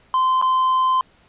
triangle tone with dropouts, 1035 Hz, C6, 19 cents flat, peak -13 dBFS, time 0.14-1.01 s, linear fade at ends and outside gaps 1 ms, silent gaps 0.415-0.424 s, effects pink hiss -55 dBFS RMS until 1.28 s + resampled to 8000 Hz

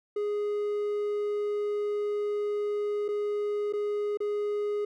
triangle tone with dropouts, 414.6 Hz, G#4, 3 cents flat, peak -25 dBFS, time 0.16-4.85 s, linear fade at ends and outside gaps 5 ms, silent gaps 3.082-3.086 / 3.726-3.734 / 4.173-4.203 s, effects none

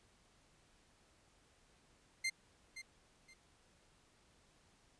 sawtooth tone with echo, 2093 Hz, C7, in tune, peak -31 dBFS, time 2.24-2.3 s, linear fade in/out 10 ms, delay 520 ms, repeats 2, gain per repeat -12 dB, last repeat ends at 3.34 s, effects pink hiss -70 dBFS RMS until 4.99 s + resampled to 22050 Hz

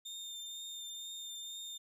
30% pulse tone with vibrato, 3625 Hz, A#7, 49 cents flat, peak -40 dBFS, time 0.05-1.78 s, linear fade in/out 10 ms, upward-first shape triangle, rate 2.1 Hz, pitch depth 17 cents each way, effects none

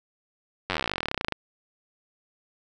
slowing click train, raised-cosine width 0.3 ms, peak -10 dBFS, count 30, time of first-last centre 0.7-1.323 s, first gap 10 ms, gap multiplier 1.05, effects none

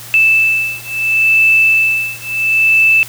sine beating tone pair, 2637 / 2637.73 Hz, E7 / E7, 0 / 0 cents, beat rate 0.73 Hz, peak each -12 dBFS, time 0.14-3.03 s, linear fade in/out 0 ms, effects added 117 Hz sine -38 dBFS peak until 3.08 s + white hiss -32 dBFS RMS until 3.08 s

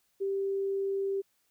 sine tone, 392 Hz, G4, in tune, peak -28 dBFS, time 0.2-1.22 s, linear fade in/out 20 ms, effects white hiss -73 dBFS RMS until 1.5 s

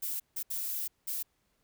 violet noise bursts at uneven times, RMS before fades -35 dBFS, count 4, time 0.02-0.2 / 0.36-0.43 / 0.5-0.88 / 1.07-1.23 s, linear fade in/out 10 ms, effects pink hiss -75 dBFS RMS until 1.63 s

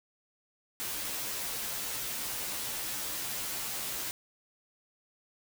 white noise with comb filter, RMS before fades -36 dBFS, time 0.8-4.11 s, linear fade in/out 0 ms, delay 12 ms, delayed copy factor -0.95, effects none

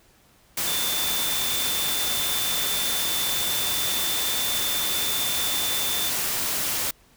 sine tone in noise, 3543 Hz, A7, 11 cents sharp, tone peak -28 dBFS, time 0.67-6.1 s, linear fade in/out 5 ms, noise white, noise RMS -26 dBFS, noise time 0.57-6.91 s, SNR -5 dB, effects pink hiss -58 dBFS RMS until 7.16 s

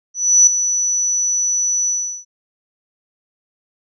sine tone with ADSR envelope, 5940 Hz, F#8, 6 cents sharp, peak -5 dBFS, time 0.14-2.25 s, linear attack 330 ms, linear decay 4 ms, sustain -10 dB, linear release 370 ms, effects none

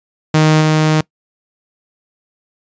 sawtooth tone with level steps, 155.56 Hz, D#3, in tune, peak -4 / -6 dBFS, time 0.34-1.01 s, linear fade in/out 5 ms, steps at 0.6 s, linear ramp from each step 20 ms, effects noise-tail reverb RT60 0.1 s tail -23 dB re dry + resampled to 16000 Hz

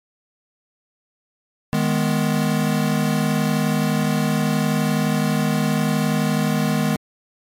square chord, G# minor, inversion second, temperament equal, 155.56 / 207.7 / 246.9 Hz, D#3 / G#3 / B3, 0 / 0 / 0 cents, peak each -22 / -22 / -24 dBFS, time 1.73-6.96 s, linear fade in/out 0 ms, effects MP3 64 kbps

